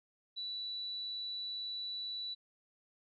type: tone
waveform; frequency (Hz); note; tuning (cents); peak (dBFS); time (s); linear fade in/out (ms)
sine; 3951; B7; 0; -38; 0.36-2.35; 20
effects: none